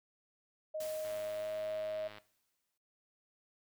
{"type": "tone with pitch glide", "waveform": "sine", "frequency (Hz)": [622.3, 627.4], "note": ["D#5", "D#5"], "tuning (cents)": [0, 14], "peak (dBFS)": -36, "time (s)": [0.74, 2.08], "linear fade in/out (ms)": 10, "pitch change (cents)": 14, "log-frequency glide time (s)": [1.38, 1.46]}
{"type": "noise with exponential decay", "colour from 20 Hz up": "white", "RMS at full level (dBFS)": -47, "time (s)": [0.8, 2.78], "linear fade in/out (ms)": 5, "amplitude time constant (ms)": 430}
{"type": "click train", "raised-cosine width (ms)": 0.3, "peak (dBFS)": -34, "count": 120, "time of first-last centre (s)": [1.05, 2.183], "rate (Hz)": 105}
{"effects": ["noise-tail reverb RT60 0.4 s tail -18 dB re dry"]}